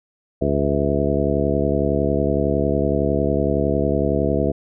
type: harmonic tone with a mistuned harmonic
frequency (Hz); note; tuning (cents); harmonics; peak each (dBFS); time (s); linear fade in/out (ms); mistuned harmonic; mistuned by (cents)
70.9; C#2; +40; 1 / 2 / 3 / 4 / 5 / 6 / 7 / 9; -25 / -25 / -25 / -25 / -25 / -25 / -25 / -25; 0.41-4.52; 10; 9; +33
effects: none